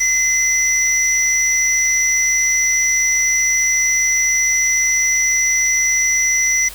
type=tone pair together; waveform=sine; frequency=2051 / 5887 Hz; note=C7 / F#8; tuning=-35 / -10 cents; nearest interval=octave + tritone; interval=1825 cents; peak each=-17 / -15 dBFS; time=0-6.69 s; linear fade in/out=10 ms; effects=added 50 Hz sine -39 dBFS peak until 6.74 s + white hiss -35 dBFS RMS until 6.74 s